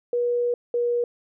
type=tone pair in turn; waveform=sine; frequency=482.7 / 479.4 Hz; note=B4 / A#4; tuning=-40 / +48 cents; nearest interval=unison; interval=12 cents; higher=first; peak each=-20 dBFS; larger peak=neither; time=0.13-0.54 / 0.74-1.04 s; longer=first; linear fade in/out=2 ms; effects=none